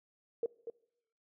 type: tone with echo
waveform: sine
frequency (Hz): 463.8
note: A#4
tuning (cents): -9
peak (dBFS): -29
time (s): 0.43-0.46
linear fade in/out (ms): 2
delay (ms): 240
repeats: 1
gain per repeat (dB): -9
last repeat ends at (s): 0.7
effects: noise-tail reverb RT60 0.8 s tail -23 dB re dry